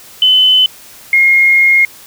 sine tone pair in turn, 3030 / 2143 Hz, F#7 / C7, +40 / +41 cents, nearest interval tritone, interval 599 cents, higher first, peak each -5 dBFS, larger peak neither, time 0.22-0.66 / 1.13-1.85 s, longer second, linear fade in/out 2 ms, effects white hiss -37 dBFS RMS until 2.06 s

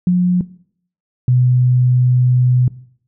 sine tone pair in turn, 179.5 / 125.32 Hz, F3 / B2, +48 / +26 cents, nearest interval tritone, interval 622 cents, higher first, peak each -9 dBFS, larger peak neither, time 0.07-0.41 / 1.28-2.68 s, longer second, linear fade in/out 2 ms, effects noise-tail reverb RT60 0.6 s tail -19 dB re dry

